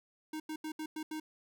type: tone bursts at uneven times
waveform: square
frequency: 311.1 Hz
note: D#4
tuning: in tune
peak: -38 dBFS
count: 6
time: 0.33-0.4 / 0.49-0.56 / 0.64-0.72 / 0.79-0.86 / 0.96-1.03 / 1.11-1.2 s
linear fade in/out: 5 ms
effects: none